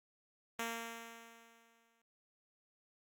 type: tone with exponential decay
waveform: 5% pulse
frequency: 230.1 Hz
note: A#3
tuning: 22 cents flat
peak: -25 dBFS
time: 0.59-2.02 s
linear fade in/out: 2 ms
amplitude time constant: 310 ms
effects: Opus 48 kbps